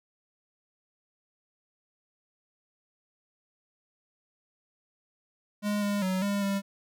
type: tone with pitch steps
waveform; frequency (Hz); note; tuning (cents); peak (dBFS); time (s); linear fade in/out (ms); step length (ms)
square; 206.9 / 203.7 / 186.8 / 201.6 / 197.9; G#3 / G#3 / F#3 / G3 / G3; -6 / -33 / +17 / +49 / +17; -27; 5.62-6.62; 50; 200
effects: none